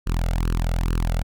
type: tone with flanger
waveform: sawtooth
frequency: 41.96 Hz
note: E1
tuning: 31 cents sharp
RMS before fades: -22 dBFS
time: 0.06-1.23 s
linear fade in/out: 20 ms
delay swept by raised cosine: 0.68 to 1.47 ms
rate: 2.3 Hz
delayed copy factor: +1
effects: none